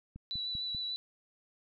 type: click train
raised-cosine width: 5 ms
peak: -33 dBFS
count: 4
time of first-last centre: 0.16-0.748 s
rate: 5.1 Hz
type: tone with vibrato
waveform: sine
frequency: 3951 Hz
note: B7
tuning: in tune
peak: -34 dBFS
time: 0.31-0.96 s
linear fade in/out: 0 ms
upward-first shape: triangle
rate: 6.8 Hz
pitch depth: 20 cents each way
effects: none